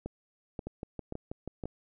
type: two click trains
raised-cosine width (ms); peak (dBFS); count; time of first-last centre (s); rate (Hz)
2; -24 / -23; 7 / 4; 0.67-1.638 / 0.06-1.656; 6.2 / 1.88
effects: none